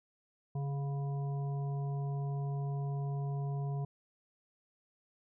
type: harmonic tone with a mistuned harmonic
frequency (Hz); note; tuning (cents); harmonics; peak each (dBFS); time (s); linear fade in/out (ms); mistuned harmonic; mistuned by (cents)
140.7; C#3; +26; 1 / 3 / 5 / 7; -33 / -47 / -48 / -53; 0.55-3.85; 5; 3; -27
effects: none